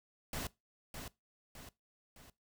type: noise with echo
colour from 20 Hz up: pink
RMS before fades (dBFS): -40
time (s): 0.33-0.47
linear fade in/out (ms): 2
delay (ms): 610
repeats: 3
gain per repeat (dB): -6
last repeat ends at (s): 2.3
effects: noise-tail reverb RT60 0.2 s tail -20 dB re dry